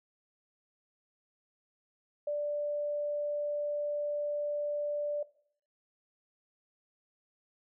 sine tone, 587.3 Hz, D5, in tune, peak -30 dBFS, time 2.27-5.23 s, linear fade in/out 5 ms, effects noise-tail reverb RT60 0.6 s tail -19 dB re dry

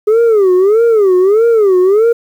sine tone with vibrato, 412.1 Hz, G#4, 13 cents flat, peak -3 dBFS, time 0.07-2.13 s, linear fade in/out 10 ms, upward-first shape sine, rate 1.6 Hz, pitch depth 220 cents each way, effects tanh soft clip ceiling -5 dBFS + 7-bit

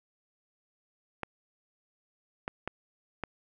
clicks, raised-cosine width 0.5 ms, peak -18 dBFS, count 4, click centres 1.233 / 2.479 / 2.676 / 3.237 s, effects none

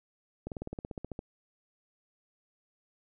slowing click train, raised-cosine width 2 ms, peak -24 dBFS, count 13, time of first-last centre 0.47-1.191 s, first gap 48 ms, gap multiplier 1.04, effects none

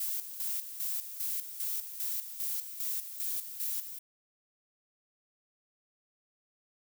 violet noise with tremolo, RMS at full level -34 dBFS, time 0-3.99 s, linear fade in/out 5 ms, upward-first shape square, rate 2.5 Hz, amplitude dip 65%, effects none

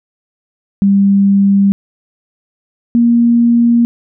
sine tone pair in turn, 198.2 / 235.7 Hz, G3 / A#3, +19 / +19 cents, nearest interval minor third, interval 300 cents, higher second, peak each -6 dBFS, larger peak neither, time 0.82-1.72 / 2.95-3.85 s, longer neither, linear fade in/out 0 ms, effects none

